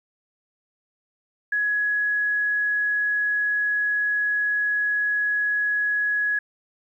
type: tone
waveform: sine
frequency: 1678 Hz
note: G#6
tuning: 17 cents sharp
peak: -20 dBFS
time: 1.52-6.39 s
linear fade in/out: 5 ms
effects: 10-bit